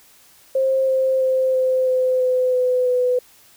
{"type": "tone with pitch steps", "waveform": "sine", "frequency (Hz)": [530, 525.4, 520.9, 516.4, 511.9, 507.5, 503.2, 498.8], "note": ["C5", "C5", "C5", "C5", "C5", "B4", "B4", "B4"], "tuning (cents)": [22, 7, -8, -23, -38, 47, 32, 17], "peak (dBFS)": -15, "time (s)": [0.55, 3.19], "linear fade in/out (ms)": 5, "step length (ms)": 330, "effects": ["white hiss -51 dBFS RMS until 3.56 s"]}